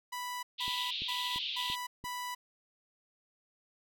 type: tone bursts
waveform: sawtooth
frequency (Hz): 987.8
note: B5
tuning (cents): 0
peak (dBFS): -33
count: 5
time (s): 0.12-2.35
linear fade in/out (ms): 10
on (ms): 310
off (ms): 170
type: band-pass noise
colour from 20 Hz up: pink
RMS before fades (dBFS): -37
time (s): 0.58-1.76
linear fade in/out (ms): 20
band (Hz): 2900 to 3900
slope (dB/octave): 48
type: click train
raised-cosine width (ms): 3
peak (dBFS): -34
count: 5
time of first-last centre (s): 0.68-2.041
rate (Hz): 2.94
effects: none